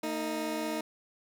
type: tone pair together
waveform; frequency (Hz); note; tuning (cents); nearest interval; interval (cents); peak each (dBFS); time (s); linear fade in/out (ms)
20% pulse; 226.7 / 311.7; A#3 / D#4; -48 / +3; tritone; 551; -32 / -28; 0.03-0.81; 5
effects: none